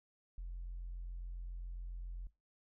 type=tone; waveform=sine; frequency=43.65 Hz; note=F1; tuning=in tune; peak=-40 dBFS; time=0.38-2.27 s; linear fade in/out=0 ms; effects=noise-tail reverb RT60 0.2 s tail -19 dB re dry + tanh soft clip ceiling -38 dBFS